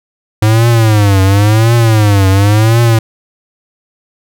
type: tone with vibrato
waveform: square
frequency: 106.1 Hz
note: G#2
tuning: 38 cents sharp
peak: -6 dBFS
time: 0.42-2.99 s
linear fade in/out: 5 ms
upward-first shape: triangle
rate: 0.94 Hz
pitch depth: 200 cents each way
effects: none